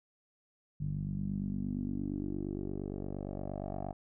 10% pulse tone with low-pass filter sweep, 48.61 Hz, G1, 14 cents flat, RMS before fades -37 dBFS, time 0.8-3.93 s, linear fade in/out 10 ms, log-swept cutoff 150 to 730 Hz, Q 4.2, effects none

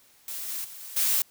blue noise with level steps, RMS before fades -35 / -33 / -43 / -41 / -24 dBFS, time 0.28-1.22 s, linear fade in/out 2 ms, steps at 0.48 / 0.64 / 0.8 / 0.96 s, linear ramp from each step 10 ms, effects white hiss -59 dBFS RMS until 1.3 s

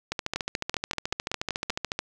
two click trains, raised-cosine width 0.2 ms, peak -11 / -11 dBFS, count 8 / 27, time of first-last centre 0.36-1.698 / 0.12-1.991 s, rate 5.23 / 13.9 Hz, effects none

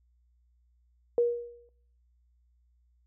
sine tone with exponential decay, 476.3 Hz, A#4, 37 cents sharp, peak -19 dBFS, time 1.18-1.69 s, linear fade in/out 1 ms, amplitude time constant 110 ms, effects noise-tail reverb RT60 0.5 s tail -17 dB re dry + added 60 Hz sine -64 dBFS peak until 3.06 s

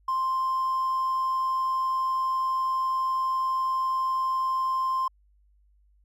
triangle tone with hard clipping, 1048 Hz, C6, 2 cents sharp, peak -24 dBFS, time 0.08-5.08 s, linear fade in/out 5 ms, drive 4 dB, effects added 50 Hz sine -59 dBFS peak until 6.04 s

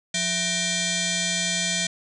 sine tone with frequency modulation, 1863 Hz, A#6, 2 cents flat, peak -22 dBFS, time 0.14-1.87 s, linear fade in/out 5 ms, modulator 843 Hz, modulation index 7.1, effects none

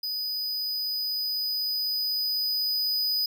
square tone with level ramp, 4978 Hz, D#8, in tune, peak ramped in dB -29 to -24 dBFS, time 0.03-3.26 s, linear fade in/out 5 ms, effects none

